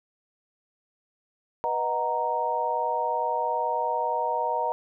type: chord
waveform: sine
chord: B major seventh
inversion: none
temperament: equal with one note detuned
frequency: 491.3 / 622.3 / 740 / 932.3 Hz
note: B4 / D#5 / F#5 / A#5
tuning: -9 / 0 / 0 / 0 cents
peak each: -32 / -31 / -32 / -26 dBFS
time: 1.64-4.72 s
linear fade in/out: 0 ms
effects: none